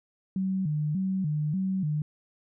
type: tone with vibrato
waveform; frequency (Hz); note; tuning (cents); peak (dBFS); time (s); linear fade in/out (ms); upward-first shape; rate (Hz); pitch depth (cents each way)
sine; 169.2; E3; +45; -25; 0.36-2.02; 2; square; 1.7; 200
effects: none